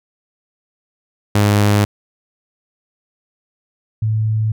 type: tone pair in turn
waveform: sawtooth / sine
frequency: 103.1 / 109.23 Hz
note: G#2 / A2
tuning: -12 / -12 cents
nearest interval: minor second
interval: 100 cents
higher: second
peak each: -7 / -14 dBFS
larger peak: first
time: 1.35-1.85 / 4.02-4.52 s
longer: neither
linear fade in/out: 5 ms
effects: none